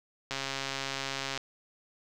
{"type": "click train", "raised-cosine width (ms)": 0.2, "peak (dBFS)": -16, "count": 146, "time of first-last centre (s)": [0.31, 1.376], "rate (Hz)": 136, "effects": []}